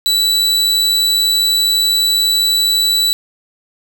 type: tone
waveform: 40% pulse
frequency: 3951 Hz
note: B7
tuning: in tune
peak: -10 dBFS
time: 0.06-3.13 s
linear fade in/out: 0 ms
effects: none